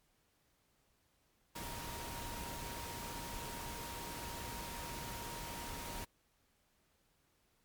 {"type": "tone in noise", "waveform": "sine", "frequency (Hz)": 939, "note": "A#5", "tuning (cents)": 12, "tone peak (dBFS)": -49, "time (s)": [1.55, 6.05], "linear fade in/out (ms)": 10, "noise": "pink", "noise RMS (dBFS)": -45, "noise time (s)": [1.55, 6.05], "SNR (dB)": -7, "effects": ["pink hiss -75 dBFS RMS until 7.64 s", "MP3 96 kbps"]}